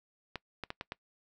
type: clicks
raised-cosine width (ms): 0.3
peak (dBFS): -21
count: 5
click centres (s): 0.357 / 0.637 / 0.704 / 0.811 / 0.921
effects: noise-tail reverb RT60 0.1 s tail -23 dB re dry